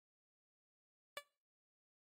10% pulse tone with exponential decay, 577 Hz, D5, 31 cents flat, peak -30 dBFS, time 1.17-1.24 s, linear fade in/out 1 ms, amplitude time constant 15 ms, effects noise-tail reverb RT60 0.4 s tail -22 dB re dry + MP3 64 kbps

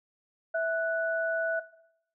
sine tone pair together, 656 / 1480 Hz, E5 / F#6, -9 / 0 cents, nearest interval octave + major second, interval 1409 cents, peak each -27 / -31 dBFS, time 0.54-1.6 s, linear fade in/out 10 ms, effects noise-tail reverb RT60 0.8 s tail -18 dB re dry

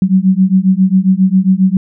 sine beating tone pair, 185 / 192.4 Hz, F#3 / G3, 0 / -32 cents, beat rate 7.4 Hz, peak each -10 dBFS, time 0.02-1.77 s, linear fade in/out 2 ms, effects none

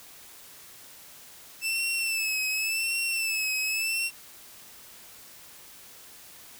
sawtooth tone with vibrato, 2637 Hz, E7, in tune, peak -23 dBFS, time 1.61-4.11 s, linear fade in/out 50 ms, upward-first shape sine, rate 0.9 Hz, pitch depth 60 cents each way, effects white hiss -49 dBFS RMS until 6.59 s

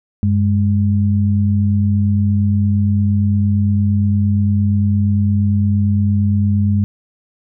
sine tone pair together, 97.12 / 205.8 Hz, G2 / G#3, -16 / -16 cents, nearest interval octave + minor second, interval 1300 cents, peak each -13 / -16 dBFS, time 0.23-6.84 s, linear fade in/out 0 ms, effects none

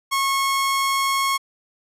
sawtooth tone, 1092 Hz, C#6, 26 cents flat, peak -15 dBFS, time 0.11-1.38 s, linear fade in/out 20 ms, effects resampled to 32000 Hz

